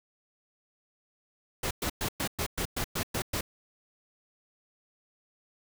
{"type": "noise bursts", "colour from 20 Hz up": "pink", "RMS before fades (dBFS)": -31, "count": 10, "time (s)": [1.63, 3.41], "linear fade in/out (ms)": 5, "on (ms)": 79, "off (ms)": 110, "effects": []}